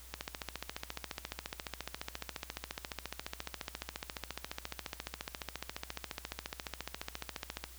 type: click train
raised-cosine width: 0.2 ms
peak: -20 dBFS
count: 109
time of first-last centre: 0.14-7.64 s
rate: 14.4 Hz
effects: added 60 Hz sine -53 dBFS peak until 7.78 s + white hiss -55 dBFS RMS until 7.78 s